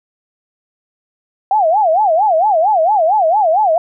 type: tone with vibrato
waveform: sine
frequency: 740 Hz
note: F#5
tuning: in tune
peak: -9 dBFS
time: 1.51-3.78 s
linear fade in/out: 2 ms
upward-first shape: sine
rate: 4.4 Hz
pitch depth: 280 cents each way
effects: none